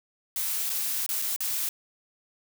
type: noise with dropouts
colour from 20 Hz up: blue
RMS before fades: -29 dBFS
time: 0.36-1.69 s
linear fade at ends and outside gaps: 1 ms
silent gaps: 0.695-0.699 / 1.063-1.09 / 1.218-1.222 / 1.362-1.405 s
effects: none